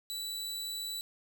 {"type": "tone", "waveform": "sawtooth", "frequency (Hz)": 3951, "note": "B7", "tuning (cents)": 0, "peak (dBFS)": -33, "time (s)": [0.1, 1.01], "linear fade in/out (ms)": 0, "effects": ["11-bit"]}